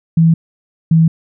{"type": "tone pair in turn", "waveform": "sine", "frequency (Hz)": [164.1, 162.59], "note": ["E3", "E3"], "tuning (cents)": [-8, -24], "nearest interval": "unison", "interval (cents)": 16, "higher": "first", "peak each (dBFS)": -6, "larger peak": "neither", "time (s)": [[0.17, 0.34], [0.91, 1.08]], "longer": "neither", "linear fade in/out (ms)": 5, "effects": []}